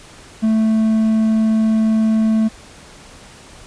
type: tone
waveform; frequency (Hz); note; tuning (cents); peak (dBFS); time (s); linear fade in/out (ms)
triangle; 220; A3; 0; -10; 0.42-2.49; 20
effects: pink hiss -41 dBFS RMS until 3.66 s + resampled to 22050 Hz